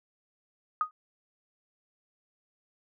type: tone with exponential decay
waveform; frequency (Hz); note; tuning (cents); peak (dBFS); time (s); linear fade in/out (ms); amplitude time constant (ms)
sine; 1244.5; D#6; 0; -20; 0.81-0.91; 1; 21
effects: none